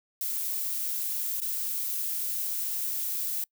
violet noise with dropouts, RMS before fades -31 dBFS, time 0.21-3.44 s, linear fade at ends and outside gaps 1 ms, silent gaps 1.402-1.417 s, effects noise-tail reverb RT60 0.1 s tail -26 dB re dry

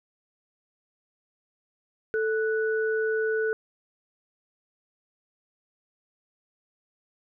sine tone pair together, 440 / 1480 Hz, A4 / F#6, 0 / 0 cents, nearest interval octave + major sixth, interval 2100 cents, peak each -24 / -30 dBFS, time 2.14-3.53 s, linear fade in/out 0 ms, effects none

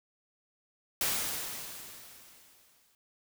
white noise with exponential decay, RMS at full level -29 dBFS, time 1.01-2.95 s, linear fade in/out 1 ms, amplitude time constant 420 ms, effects none

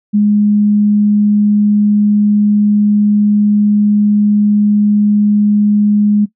sine tone, 207.7 Hz, G#3, in tune, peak -7 dBFS, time 0.13-6.26 s, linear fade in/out 20 ms, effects noise-tail reverb RT60 0.1 s tail -18 dB re dry

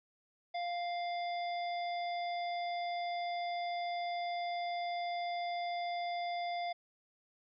harmonic tone, 698.5 Hz, F5, in tune, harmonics 1 / 3 / 5 / 7, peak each -35 / -45 / -49 / -52 dBFS, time 0.54-6.73 s, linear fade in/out 10 ms, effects none

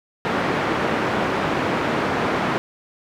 pink band-pass noise, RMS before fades -22 dBFS, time 0.25-2.58 s, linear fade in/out 0 ms, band 190 to 1900 Hz, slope 12 dB/octave, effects none

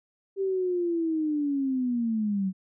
sine linear sweep, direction down, 393.5 to 185 Hz, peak -24 dBFS, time 0.36-2.53 s, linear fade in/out 50 ms, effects none

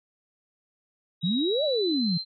sine tone with pitch glide, 3821 to 4119 Hz, A#7 to C8, +42 to -28 cents, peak -29 dBFS, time 1.21-2.25 s, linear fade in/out 50 ms, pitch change +130 cents, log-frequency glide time 1.42-2.13 s
sine exponential two-way sweep, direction up then down, 160 to 634 to 160 Hz, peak -23 dBFS, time 1.23-2.18 s, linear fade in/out 10 ms, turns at 1.64 s
effects none

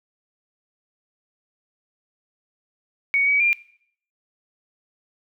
sine tone with pitch steps, 2235 / 2271 / 2392 Hz, C#7 / C#7 / D7, +14 / +41 / +31 cents, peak -16 dBFS, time 3.14-3.53 s, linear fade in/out 0 ms, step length 130 ms, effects noise-tail reverb RT60 0.6 s tail -19 dB re dry

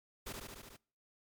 pink noise with echo, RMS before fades -43 dBFS, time 0.26-0.33 s, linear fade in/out 10 ms, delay 73 ms, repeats 6, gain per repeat -2 dB, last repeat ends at 0.768 s, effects noise-tail reverb RT60 0.5 s tail -26 dB re dry + MP3 96 kbps

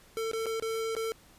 square tone with dropouts, 448.3 Hz, A4, 32 cents sharp, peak -31 dBFS, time 0.17-1.12 s, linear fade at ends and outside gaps 0 ms, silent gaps 0.314-0.333 / 0.458-0.465 / 0.598-0.624 / 0.951-0.966 s, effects pink hiss -58 dBFS RMS until 1.38 s + resampled to 32000 Hz

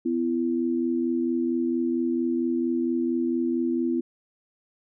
sine tone pair together, 252 / 336.4 Hz, B3 / E4, +35 / +35 cents, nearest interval perfect fourth, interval 500 cents, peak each -25 dBFS, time 0.05-4.01 s, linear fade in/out 10 ms, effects none

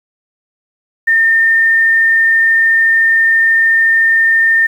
sine tone, 1813 Hz, A#6, 49 cents flat, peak -7 dBFS, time 1.07-4.67 s, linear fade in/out 10 ms, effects 7-bit

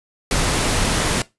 pink noise, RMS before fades -19 dBFS, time 0.31-1.22 s, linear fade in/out 2 ms, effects noise-tail reverb RT60 0.2 s tail -19 dB re dry + resampled to 24000 Hz

